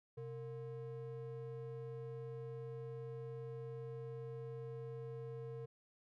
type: ring-modulated tone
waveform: triangle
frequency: 293.7 Hz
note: D4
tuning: in tune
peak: -39 dBFS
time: 0.17-5.66 s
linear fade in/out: 10 ms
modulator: 165 Hz
effects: none